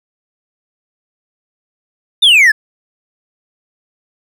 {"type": "exponential sweep", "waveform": "triangle", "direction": "down", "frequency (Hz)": [3714, 1664], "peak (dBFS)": -3, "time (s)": [2.22, 2.52], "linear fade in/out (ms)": 10, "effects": []}